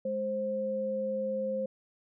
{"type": "tone pair together", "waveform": "sine", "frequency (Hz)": [208.9, 527], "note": ["G#3", "C5"], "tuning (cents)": [10, 12], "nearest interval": "octave + major third", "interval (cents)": 1602, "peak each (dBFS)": [-37, -30], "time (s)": [0.05, 1.66], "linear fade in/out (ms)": 5, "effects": []}